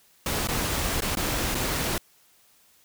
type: noise with dropouts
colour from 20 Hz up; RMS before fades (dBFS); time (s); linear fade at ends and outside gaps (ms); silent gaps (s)
pink; -27; 0.26-1.98; 2; 0.473-0.486 / 1.006-1.02 / 1.153-1.17 / 1.547-1.551
effects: white hiss -60 dBFS RMS until 2.84 s